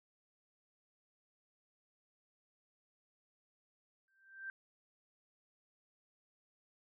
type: tone with exponential growth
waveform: sine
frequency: 1568 Hz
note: G6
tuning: in tune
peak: -39 dBFS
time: 4.08-4.5 s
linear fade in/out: 1 ms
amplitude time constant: 91 ms
effects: none